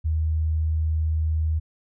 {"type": "tone", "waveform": "sine", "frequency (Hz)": 78.9, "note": "D#2", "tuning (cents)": 25, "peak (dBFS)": -20, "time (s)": [0.04, 1.6], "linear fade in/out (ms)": 20, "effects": []}